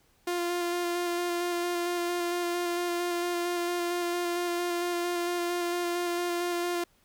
sawtooth tone with vibrato, 349.2 Hz, F4, in tune, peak -24 dBFS, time 0.27-6.84 s, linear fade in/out 5 ms, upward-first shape square, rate 4.4 Hz, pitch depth 12 cents each way, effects pink hiss -66 dBFS RMS until 7.04 s

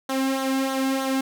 sawtooth tone with flanger, 266.8 Hz, C4, 34 cents sharp, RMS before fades -24 dBFS, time 0.09-1.21 s, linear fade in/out 5 ms, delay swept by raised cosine 0.39 to 1.69 ms, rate 3.2 Hz, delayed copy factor -0.65, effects none

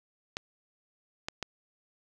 clicks, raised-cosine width 0.2 ms, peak -16 dBFS, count 3, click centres 0.369 / 1.285 / 1.427 s, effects none

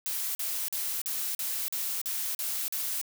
blue noise bursts, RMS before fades -32 dBFS, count 9, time 0.06-3.014 s, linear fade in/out 0 ms, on 290 ms, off 43 ms, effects none

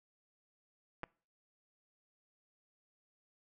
clicks, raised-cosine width 0.5 ms, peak -26 dBFS, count 2, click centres 1.033 / 1.039 s, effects noise-tail reverb RT60 0.4 s tail -25 dB re dry

